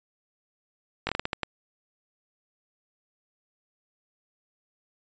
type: slowing click train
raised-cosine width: 0.3 ms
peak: -11 dBFS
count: 8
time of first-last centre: 1.07-1.433 s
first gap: 20 ms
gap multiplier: 1.31
effects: resampled to 16000 Hz